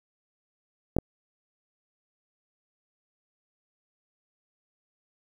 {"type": "clicks", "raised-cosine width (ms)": 2, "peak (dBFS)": [-11, -11], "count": 2, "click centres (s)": [0.966, 0.986], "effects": ["8-bit"]}